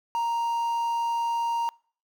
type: tone with quantisation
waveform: triangle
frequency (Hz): 932.3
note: A#5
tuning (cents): 0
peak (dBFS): -22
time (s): 0.15-1.69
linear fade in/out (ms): 0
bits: 8
effects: noise-tail reverb RT60 0.5 s tail -26 dB re dry